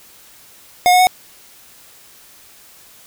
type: tone with pitch steps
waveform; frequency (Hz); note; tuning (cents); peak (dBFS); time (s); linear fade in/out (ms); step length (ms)
square; 720 / 728.8 / 737.7; F#5 / F#5 / F#5; -47 / -26 / -5; -9; 0.86-1.07; 0; 70
effects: white hiss -45 dBFS RMS until 3.06 s